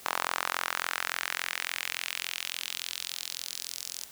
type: tone with high-pass filter sweep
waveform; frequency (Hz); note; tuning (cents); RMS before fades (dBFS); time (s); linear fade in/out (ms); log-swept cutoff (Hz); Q
sawtooth; 43.53; F1; -5; -35; 0.05-4.05; 10; 1000 to 5700; 1.7
effects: white hiss -50 dBFS RMS until 4.11 s